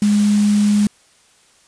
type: tone in noise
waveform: sine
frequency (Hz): 206.9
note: G#3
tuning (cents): -6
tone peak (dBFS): -11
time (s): 0.02-0.87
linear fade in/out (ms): 2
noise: white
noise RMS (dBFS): -29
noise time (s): 0.02-0.87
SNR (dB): +15
effects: white hiss -53 dBFS RMS until 1.67 s + resampled to 22050 Hz